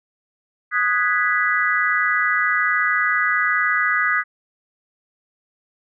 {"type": "chord", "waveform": "sine", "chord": "G# minor seventh", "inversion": "second", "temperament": "equal", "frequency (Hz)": [1244.5, 1480, 1661.2, 1975.5], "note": ["D#6", "F#6", "G#6", "B6"], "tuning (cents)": [0, 0, 0, 0], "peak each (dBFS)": [-22, -23, -22, -21], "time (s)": [0.71, 4.24], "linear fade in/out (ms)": 50, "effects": []}